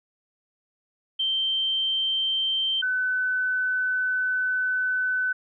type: tone pair in turn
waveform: sine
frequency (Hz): 3130 / 1507.3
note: G7 / F#6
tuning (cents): -3 / +32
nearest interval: octave + minor second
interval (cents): 1265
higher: first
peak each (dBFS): -22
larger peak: neither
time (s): 1.19-2.82 / 2.82-5.33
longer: second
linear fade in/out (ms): 10
effects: none